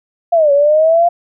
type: linear two-way sweep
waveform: sine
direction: down then up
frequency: 698.5 to 558 to 698.5 Hz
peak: -7 dBFS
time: 0.32-1.09 s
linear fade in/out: 10 ms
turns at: 0.52 s
effects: none